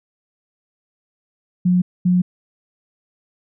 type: tone pair in turn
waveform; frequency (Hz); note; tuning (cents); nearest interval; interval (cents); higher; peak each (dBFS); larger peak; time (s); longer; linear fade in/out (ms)
sine; 180 / 180; F#3 / F#3; -47 / -47; unison; 0; neither; -12; neither; 1.65-1.82 / 2.05-2.22; neither; 10
effects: none